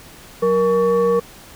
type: tone with frequency modulation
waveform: sine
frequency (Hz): 470.4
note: A#4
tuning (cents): +16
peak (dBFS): -13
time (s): 0.42-1.2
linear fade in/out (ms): 10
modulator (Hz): 656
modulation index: 0.6
effects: pink hiss -42 dBFS RMS until 1.55 s